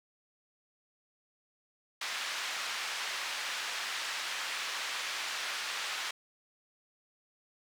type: band-pass noise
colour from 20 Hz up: pink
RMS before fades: -37 dBFS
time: 2.01-6.11 s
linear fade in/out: 5 ms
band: 1400 to 5200 Hz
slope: 12 dB/octave
effects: none